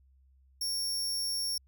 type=tone; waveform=sawtooth; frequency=5500 Hz; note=F8; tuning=27 cents flat; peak=-28 dBFS; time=0.61-1.58 s; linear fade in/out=5 ms; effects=added 66 Hz sine -60 dBFS peak until 1.67 s